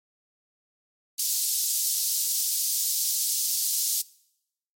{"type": "high-pass noise", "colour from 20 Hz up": "pink", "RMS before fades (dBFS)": -26, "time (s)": [1.18, 4.02], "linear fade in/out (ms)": 10, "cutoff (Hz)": 4900, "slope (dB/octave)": 24, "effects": ["noise-tail reverb RT60 0.8 s tail -22 dB re dry", "MP3 64 kbps"]}